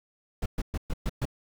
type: noise bursts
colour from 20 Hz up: brown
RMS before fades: -28 dBFS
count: 6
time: 0.42-1.254 s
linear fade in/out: 5 ms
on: 39 ms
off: 120 ms
effects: none